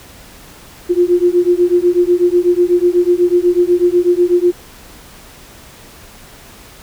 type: beating tone pair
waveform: sine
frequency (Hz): 349.2 / 357.3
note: F4 / F4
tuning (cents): 0 / +40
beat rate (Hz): 8.1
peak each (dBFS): -12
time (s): 0.89-4.52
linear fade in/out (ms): 20
effects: pink hiss -39 dBFS RMS until 6.82 s